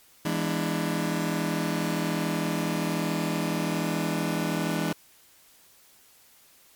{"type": "chord", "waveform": "sawtooth", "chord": "E dominant seventh", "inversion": "none", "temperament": "just", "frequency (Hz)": [164.81, 206, 247.2, 296.7], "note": ["E3", "G#3", "B3", "D4"], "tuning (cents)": [0, -14, 2, 18], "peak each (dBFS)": [-25, -27, -31, -27], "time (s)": [0.25, 4.93], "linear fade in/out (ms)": 5, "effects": ["white hiss -57 dBFS RMS until 6.75 s", "MP3 96 kbps"]}